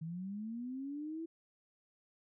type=linear sweep; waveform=sine; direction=up; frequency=156.1 to 333 Hz; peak=-39 dBFS; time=0.01-1.26 s; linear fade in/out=10 ms; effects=none